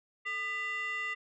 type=tone with frequency modulation; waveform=sine; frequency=1993 Hz; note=B6; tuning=15 cents sharp; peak=-31 dBFS; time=0.25-1.15 s; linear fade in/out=20 ms; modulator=776 Hz; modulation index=0.83; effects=tanh soft clip ceiling -30 dBFS